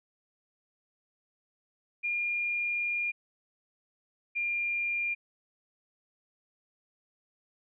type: tone pair in turn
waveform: sine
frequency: 2413 / 2400 Hz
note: D7 / D7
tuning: +46 / +37 cents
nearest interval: unison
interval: 9 cents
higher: first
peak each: -28 dBFS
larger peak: neither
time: 2.03-3.12 / 4.35-5.15 s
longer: first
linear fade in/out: 20 ms
effects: none